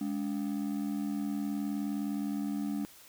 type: ring-modulated tone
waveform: triangle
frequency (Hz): 246.9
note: B3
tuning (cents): 0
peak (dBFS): -26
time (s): 0.01-2.85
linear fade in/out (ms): 0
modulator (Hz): 39.7
effects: white hiss -55 dBFS RMS until 3.08 s